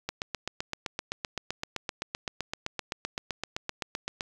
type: click train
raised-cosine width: 0.2 ms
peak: -14 dBFS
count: 33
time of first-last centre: 0.09-4.208 s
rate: 7.77 Hz
effects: 8-bit